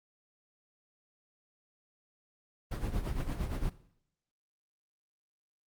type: noise with tremolo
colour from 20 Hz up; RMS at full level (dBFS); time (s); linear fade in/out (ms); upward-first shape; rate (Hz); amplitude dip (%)
brown; -31; 2.71-3.7; 10; sine; 8.7; 65
effects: noise-tail reverb RT60 0.7 s tail -17 dB re dry + Opus 24 kbps